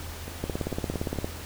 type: two click trains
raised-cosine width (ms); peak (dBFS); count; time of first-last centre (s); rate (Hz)
2; -15 / -24; 15 / 5; 0.44-1.245 / 0.28-1.159; 17.4 / 4.55
effects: added 82 Hz sine -39 dBFS peak until 1.45 s + pink hiss -41 dBFS RMS until 1.45 s